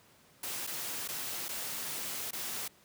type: noise with dropouts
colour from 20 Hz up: white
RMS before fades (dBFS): -38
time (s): 0.43-2.68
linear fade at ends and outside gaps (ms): 5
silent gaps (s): 0.668-0.672 / 1.078-1.086 / 1.484-1.489 / 2.309-2.33
effects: pink hiss -62 dBFS RMS until 2.84 s + high-pass 100 Hz 12 dB/octave